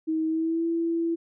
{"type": "tone with pitch glide", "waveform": "sine", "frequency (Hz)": [317.9, 333.5], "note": ["D#4", "E4"], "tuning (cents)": [37, 20], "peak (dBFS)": -23, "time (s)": [0.07, 1.16], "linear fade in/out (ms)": 20, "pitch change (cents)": 83, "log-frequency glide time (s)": [0.27, 0.66], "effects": []}